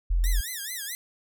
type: tone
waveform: sine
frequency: 42.86 Hz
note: F1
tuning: 32 cents flat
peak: -20 dBFS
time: 0.1-0.41 s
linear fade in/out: 10 ms
type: tone with vibrato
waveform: 5% pulse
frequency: 1809 Hz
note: A6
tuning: 48 cents sharp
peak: -22 dBFS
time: 0.24-0.95 s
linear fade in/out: 0 ms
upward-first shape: sine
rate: 4.6 Hz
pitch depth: 210 cents each way
effects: none